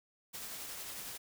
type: noise with tremolo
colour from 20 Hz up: white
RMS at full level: -43 dBFS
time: 0.33-1.18 s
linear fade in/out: 20 ms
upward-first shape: triangle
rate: 11 Hz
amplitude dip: 30%
effects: none